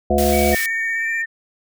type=harmonic tone; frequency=71.8 Hz; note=D2; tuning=39 cents flat; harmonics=1 / 3 / 5 / 7 / 9 / 10; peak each=-21 / -21 / -21 / -21 / -21 / -21 dBFS; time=0.1-0.55 s; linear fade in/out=5 ms
type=high-pass noise; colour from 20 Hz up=white; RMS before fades=-26 dBFS; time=0.18-0.66 s; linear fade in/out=2 ms; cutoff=1400 Hz; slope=24 dB/octave
type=tone with pitch glide; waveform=triangle; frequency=2262 to 2349 Hz; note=C#7 to D7; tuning=+34 to 0 cents; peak=-24 dBFS; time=0.32-1.23 s; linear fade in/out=20 ms; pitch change=+66 cents; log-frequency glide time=0.92-1.1 s
type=tone with vibrato; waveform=sine; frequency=1818 Hz; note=A#6; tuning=44 cents flat; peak=-20 dBFS; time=0.52-1.26 s; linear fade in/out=20 ms; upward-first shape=triangle; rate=16 Hz; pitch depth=25 cents each way
effects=none